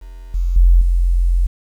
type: tone with level steps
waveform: sine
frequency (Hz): 43.65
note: F1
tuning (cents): 0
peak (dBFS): -31 / -14 / -6 / -11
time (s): 0.01-1.47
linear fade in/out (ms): 10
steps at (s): 0.34 / 0.56 / 0.81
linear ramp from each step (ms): 5
effects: 8-bit